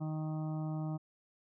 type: harmonic tone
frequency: 155.7 Hz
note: D#3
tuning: 2 cents sharp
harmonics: 1 / 2 / 4 / 5 / 6 / 7 / 8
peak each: -35 / -42 / -49 / -50 / -57 / -57 / -57 dBFS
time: 0-0.98 s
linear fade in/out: 20 ms
effects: none